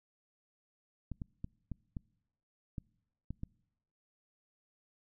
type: clicks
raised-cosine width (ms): 5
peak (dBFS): -27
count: 8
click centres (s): 1.117 / 1.218 / 1.444 / 1.717 / 1.968 / 2.782 / 3.306 / 3.434
effects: noise-tail reverb RT60 0.9 s tail -26 dB re dry